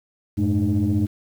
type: tone cluster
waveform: sine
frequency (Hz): 92.9 / 107.9 / 212.2 / 303.8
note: F#2 / A2 / G#3 / D#4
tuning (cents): +7 / -33 / +38 / -41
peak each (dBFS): -22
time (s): 0.37-1.07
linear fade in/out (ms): 20
effects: tanh soft clip ceiling -12 dBFS + 8-bit